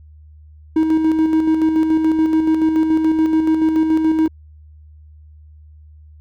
triangle tone with tremolo, 317.1 Hz, D#4, 33 cents sharp, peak -9 dBFS, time 0.76-4.28 s, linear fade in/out 5 ms, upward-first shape square, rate 7 Hz, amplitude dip 40%, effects added 76 Hz sine -40 dBFS peak until 6.2 s

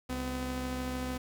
sawtooth tone pair together, 66.6 / 253.1 Hz, C2 / B3, +31 / +43 cents, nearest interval octave + major seventh, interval 2312 cents, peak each -34 / -31 dBFS, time 0.09-1.18 s, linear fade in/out 10 ms, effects 10-bit

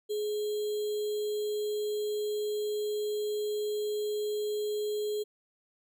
sine tone with sample-and-hold, 420.8 Hz, G#4, 23 cents sharp, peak -29 dBFS, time 0.09-5.24 s, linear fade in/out 20 ms, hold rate 3675 Hz, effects none

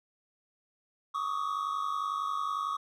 triangle tone cluster, 1119 / 1217 / 1268 Hz, C#6 / D#6 / D#6, +16 / -39 / +32 cents, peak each -31 / -34 / -35 dBFS, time 1.14-2.77 s, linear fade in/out 10 ms, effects none

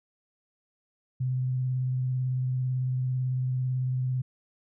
sine tone with vibrato, 128.1 Hz, C3, 36 cents flat, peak -25 dBFS, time 1.2-4.22 s, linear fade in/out 10 ms, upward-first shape square, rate 18 Hz, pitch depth 15 cents each way, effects none

